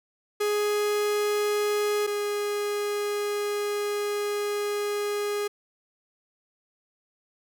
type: tone pair in turn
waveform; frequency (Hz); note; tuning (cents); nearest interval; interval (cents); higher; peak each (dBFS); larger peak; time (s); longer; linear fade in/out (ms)
45% pulse; 416.1 / 412.5; G#4 / G#4; +3 / -12; unison; 15; first; -23 / -26; first; 0.4-2.07 / 2.07-5.48; second; 10
effects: none